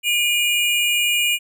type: tone pair together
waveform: square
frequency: 2423 / 2881 Hz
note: D#7 / F#7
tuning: -47 / -47 cents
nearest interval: minor third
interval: 300 cents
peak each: -20 dBFS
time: 0.03-1.39 s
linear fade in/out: 50 ms
effects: none